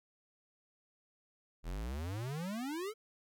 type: exponential sweep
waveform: square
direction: up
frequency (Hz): 38.89 to 454.6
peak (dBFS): -38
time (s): 1.63-2.94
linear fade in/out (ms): 50
effects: none